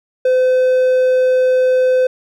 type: tone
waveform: triangle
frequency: 511 Hz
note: C5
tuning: 41 cents flat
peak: -8 dBFS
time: 0.25-2.07 s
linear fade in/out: 5 ms
effects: none